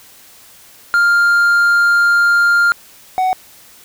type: tone pair in turn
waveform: triangle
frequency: 1400 / 746.1 Hz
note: F6 / F#5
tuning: +4 / +14 cents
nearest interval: major seventh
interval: 1090 cents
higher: first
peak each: -7 / -10 dBFS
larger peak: first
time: 0.94-2.72 / 3.18-3.33 s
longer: first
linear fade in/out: 0 ms
effects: white hiss -43 dBFS RMS until 3.84 s

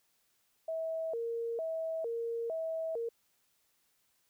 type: tone with vibrato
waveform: sine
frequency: 548 Hz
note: C#5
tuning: 20 cents flat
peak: -33 dBFS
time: 0.68-3.09 s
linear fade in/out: 5 ms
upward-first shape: square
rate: 1.1 Hz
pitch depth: 290 cents each way
effects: white hiss -74 dBFS RMS until 4.29 s

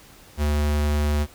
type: tone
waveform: square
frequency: 74.1 Hz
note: D2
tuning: 16 cents sharp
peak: -20 dBFS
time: 0.37-1.27 s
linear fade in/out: 50 ms
effects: pink hiss -49 dBFS RMS until 1.34 s

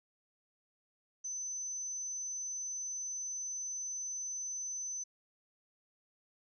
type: tone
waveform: sine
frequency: 6080 Hz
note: F#8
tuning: 46 cents sharp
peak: -37 dBFS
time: 1.24-5.04 s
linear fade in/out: 10 ms
effects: none

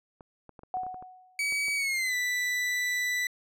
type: clicks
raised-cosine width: 1 ms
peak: -33 dBFS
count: 11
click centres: 0.208 / 0.493 / 0.592 / 0.634 / 0.77 / 0.834 / 0.866 / 0.944 / 1.025 / 1.524 / 1.683 s
type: tone with exponential decay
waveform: sine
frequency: 740 Hz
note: F#5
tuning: in tune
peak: -27 dBFS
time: 0.74-1.48 s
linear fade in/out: 1 ms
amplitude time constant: 160 ms
type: tone with pitch glide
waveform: 40% pulse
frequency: 2274 to 1979.6 Hz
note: C#7 to B6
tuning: +44 to +4 cents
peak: -26 dBFS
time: 1.39-3.27 s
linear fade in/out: 2 ms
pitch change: -240 cents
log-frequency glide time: 1.76-2.15 s
effects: low-pass 12000 Hz 12 dB/octave

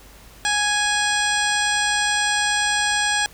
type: harmonic tone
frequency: 830.6 Hz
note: G#5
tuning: in tune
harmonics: 1 / 2 / 3 / 4 / 5 / 6 / 7 / 9 / 10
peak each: -25 / -22 / -29 / -26 / -31 / -32 / -31 / -30 / -29 dBFS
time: 0.45-3.26 s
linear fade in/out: 0 ms
effects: added 50 Hz sine -47 dBFS peak until 3.33 s + pink hiss -47 dBFS RMS until 3.33 s

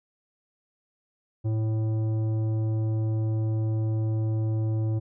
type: tone with tanh clipping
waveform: triangle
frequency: 110 Hz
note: A2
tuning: in tune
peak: -25 dBFS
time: 1.44-5 s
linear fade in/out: 20 ms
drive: 15 dB
effects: none

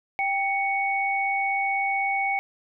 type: tone pair together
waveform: sine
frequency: 787 / 2226 Hz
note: G5 / C#7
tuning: +7 / +7 cents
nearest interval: octave + tritone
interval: 1800 cents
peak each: -25 dBFS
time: 0.19-2.39 s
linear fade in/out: 0 ms
effects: none

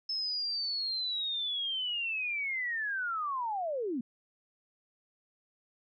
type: linear sweep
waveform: sine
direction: down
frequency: 5240 to 220 Hz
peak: -31 dBFS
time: 0.09-4.01 s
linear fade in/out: 5 ms
effects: none

